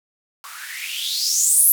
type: noise with band-pass filter sweep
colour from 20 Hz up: violet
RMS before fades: -20 dBFS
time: 0.44-1.72 s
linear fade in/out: 0 ms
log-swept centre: 1100 to 12000 Hz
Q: 6.5
effects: none